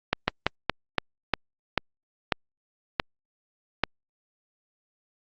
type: slowing click train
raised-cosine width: 0.3 ms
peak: -4 dBFS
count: 10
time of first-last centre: 0.13-3.837 s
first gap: 150 ms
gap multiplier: 1.24
effects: low-pass 5000 Hz 12 dB/octave + Opus 48 kbps